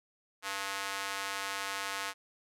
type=tone with high-pass filter; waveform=square; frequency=98 Hz; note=G2; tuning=in tune; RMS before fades=-37 dBFS; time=0.42-2.14 s; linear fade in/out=50 ms; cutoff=1200 Hz; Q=0.97; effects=low-pass 12000 Hz 12 dB/octave